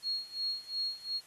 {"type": "tone with tremolo", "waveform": "sine", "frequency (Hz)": 4297, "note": "C8", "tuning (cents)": 45, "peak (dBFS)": -30, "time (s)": [0.02, 1.21], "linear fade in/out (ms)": 50, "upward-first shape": "sine", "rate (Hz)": 2.8, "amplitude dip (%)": 90, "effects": ["white hiss -58 dBFS RMS until 1.26 s", "AAC 32 kbps"]}